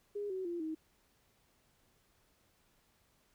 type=tone with pitch steps; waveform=sine; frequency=410 / 376 / 344.8 / 316.2 Hz; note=G#4 / F#4 / F4 / D#4; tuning=-22 / +28 / -22 / +28 cents; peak=-36 dBFS; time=0.15-0.75 s; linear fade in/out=10 ms; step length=150 ms; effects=pink hiss -72 dBFS RMS until 3.34 s